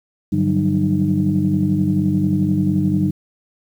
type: tone cluster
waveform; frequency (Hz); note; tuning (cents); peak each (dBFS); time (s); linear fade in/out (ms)
sine; 99.5 / 148.3 / 181.1 / 192.5 / 305.9; G2 / D3 / F#3 / G3 / D#4; +26 / +17 / -37 / -31 / -29; -23 / -21 / -23 / -18 / -20; 0.32-3.11; 10
effects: tanh soft clip ceiling -5 dBFS + 8-bit